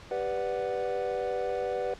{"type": "chord", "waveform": "triangle", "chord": "G major seventh", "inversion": "none", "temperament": "equal with one note detuned", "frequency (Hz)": [392, 493.9, 585, 740], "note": ["G4", "B4", "D5", "F#5"], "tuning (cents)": [0, 0, -7, 0], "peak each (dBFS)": [-34, -29, -34, -34], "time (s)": [0.11, 1.94], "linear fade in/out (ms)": 2, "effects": ["pink hiss -49 dBFS RMS until 1.99 s", "low-pass 5000 Hz 12 dB/octave"]}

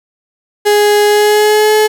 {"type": "tone with pitch glide", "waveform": "35% pulse", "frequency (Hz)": [415.3, 428.5], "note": ["G#4", "A4"], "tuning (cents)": [0, -46], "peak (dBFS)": -5, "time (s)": [0.65, 1.88], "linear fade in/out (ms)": 20, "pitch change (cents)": 54, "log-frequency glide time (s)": [1.06, 1.75], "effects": ["7-bit"]}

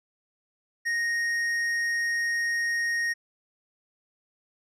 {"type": "tone with tanh clipping", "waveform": "sine", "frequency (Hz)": 1864.7, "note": "A#6", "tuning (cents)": 0, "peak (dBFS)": -26, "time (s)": [0.85, 3.14], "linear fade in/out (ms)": 20, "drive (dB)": 9, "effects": []}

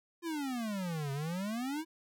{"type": "exponential two-way sweep", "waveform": "square", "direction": "down then up", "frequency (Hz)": [349.2, 135.1, 330.4], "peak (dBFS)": -35, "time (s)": [0.22, 1.85], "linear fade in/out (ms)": 50, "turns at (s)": 1.12, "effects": []}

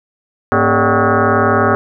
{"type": "tone with frequency modulation", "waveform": "sine", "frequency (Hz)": 440, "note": "A4", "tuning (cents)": 0, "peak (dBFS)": -9, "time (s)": [0.52, 1.75], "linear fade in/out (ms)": 0, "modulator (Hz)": 168, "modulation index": 6.3, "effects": []}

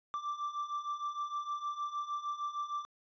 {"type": "beating tone pair", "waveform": "triangle", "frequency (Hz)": [1170, 1176.5], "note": ["D6", "D6"], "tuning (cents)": [-7, 3], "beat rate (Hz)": 6.5, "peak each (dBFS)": [-39, -35], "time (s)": [0.14, 2.85], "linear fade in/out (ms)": 0, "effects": ["resampled to 16000 Hz"]}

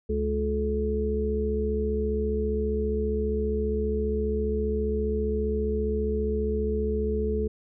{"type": "harmonic tone with a mistuned harmonic", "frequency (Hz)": 71.2, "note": "C#2", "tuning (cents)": 47, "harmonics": [1, 3, 5, 6], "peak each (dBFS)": [-28, -31, -38, -27], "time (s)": [0.09, 7.48], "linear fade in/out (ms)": 10, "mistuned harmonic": 6, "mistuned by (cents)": 15, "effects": []}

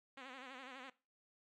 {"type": "tone with vibrato", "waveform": "5% pulse", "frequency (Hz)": 261, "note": "C4", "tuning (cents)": -4, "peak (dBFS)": -38, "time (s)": [0.17, 0.9], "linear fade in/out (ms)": 5, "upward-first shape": "sine", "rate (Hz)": 12, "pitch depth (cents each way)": 92, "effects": ["noise-tail reverb RT60 0.3 s tail -19 dB re dry", "low-pass 4000 Hz 12 dB/octave"]}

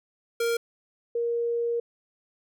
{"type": "tone pair in turn", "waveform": ["square", "sine"], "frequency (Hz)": [466.2, 470], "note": ["A#4", "A#4"], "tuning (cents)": [0, 14], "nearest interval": "unison", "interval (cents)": 14, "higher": "second", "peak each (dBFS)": -24, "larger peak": "neither", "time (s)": [[0.4, 0.57], [1.15, 1.8]], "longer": "second", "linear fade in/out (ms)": 5, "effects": []}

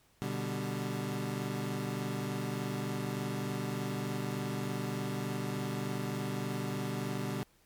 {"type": "chord", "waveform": "25% pulse", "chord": "G major", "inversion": "first", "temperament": "equal", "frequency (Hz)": [123.47, 146.83, 196], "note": ["B2", "D3", "G3"], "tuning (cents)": [0, 0, 0], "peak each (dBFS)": [-34, -35, -34], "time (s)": [0.22, 7.43], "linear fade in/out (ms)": 0, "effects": ["pink hiss -67 dBFS RMS until 7.65 s", "MP3 96 kbps"]}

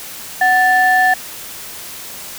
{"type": "tone pair together", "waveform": "sine", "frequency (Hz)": [742.6, 1760], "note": ["F#5", "A6"], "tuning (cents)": [6, 0], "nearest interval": "octave + minor third", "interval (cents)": 1494, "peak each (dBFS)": -11, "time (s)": [0.41, 1.14], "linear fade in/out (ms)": 5, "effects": ["tanh soft clip ceiling -4 dBFS", "white hiss -31 dBFS RMS until 2.38 s"]}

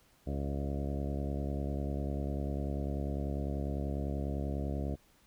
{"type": "harmonic tone with a mistuned harmonic", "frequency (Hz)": 70.1, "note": "C#2", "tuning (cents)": 20, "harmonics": [1, 2, 3, 4, 5, 6, 7, 8, 9, 10], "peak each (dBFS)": [-35, -39, -41, -42, -46, -47, -49, -48, -48, -51], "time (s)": [0.26, 4.96], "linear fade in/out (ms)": 20, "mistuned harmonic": 8, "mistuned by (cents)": 20, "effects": ["pink hiss -66 dBFS RMS until 5.26 s"]}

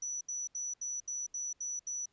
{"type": "tone bursts", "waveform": "sine", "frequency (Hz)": 5920, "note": "F#8", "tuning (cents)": 0, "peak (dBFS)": -35, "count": 8, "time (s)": [0.02, 2.058], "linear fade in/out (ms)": 5, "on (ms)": 190, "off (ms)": 74, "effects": ["pink hiss -75 dBFS RMS until 2.12 s", "resampled to 16000 Hz"]}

